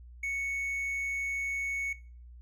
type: tone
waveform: triangle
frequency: 2217 Hz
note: C#7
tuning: in tune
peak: -29 dBFS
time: 0.23-1.93 s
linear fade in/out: 5 ms
effects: noise-tail reverb RT60 0.4 s tail -18 dB re dry + added 60 Hz sine -47 dBFS peak until 2.41 s